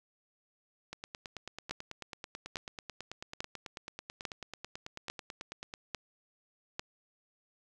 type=two click trains; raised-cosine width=0.2 ms; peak=-24 / -18 dBFS; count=45 / 7; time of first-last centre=0.93-5.739 / 1.71-6.795 s; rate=9.15 / 1.18 Hz; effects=none